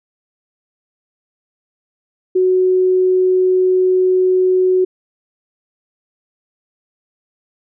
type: tone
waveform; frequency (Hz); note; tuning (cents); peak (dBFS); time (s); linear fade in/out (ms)
sine; 370; F#4; 0; -10; 2.35-4.85; 10
effects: none